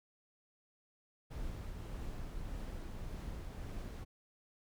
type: noise with tremolo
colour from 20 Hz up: brown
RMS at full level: -42 dBFS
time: 1.3-4.05 s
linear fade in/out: 20 ms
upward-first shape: triangle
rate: 1.7 Hz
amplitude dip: 25%
effects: none